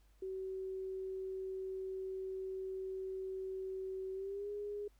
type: tone with pitch glide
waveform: sine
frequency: 379.4 to 411.4 Hz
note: F#4 to G#4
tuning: +43 to -16 cents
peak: -39 dBFS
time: 0.22-4.88 s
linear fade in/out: 5 ms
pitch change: +141 cents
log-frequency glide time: 4.13-4.5 s
effects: added 50 Hz sine -64 dBFS peak until 4.99 s + pink hiss -75 dBFS RMS until 4.99 s